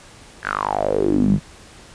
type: tone with band-pass filter sweep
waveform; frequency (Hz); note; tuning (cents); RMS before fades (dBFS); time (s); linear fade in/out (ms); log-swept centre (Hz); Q
sawtooth; 50.5; G#1; -48; -19; 0.42-1.4; 50; 1700 to 160; 7
effects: pink hiss -44 dBFS RMS until 1.94 s + resampled to 22050 Hz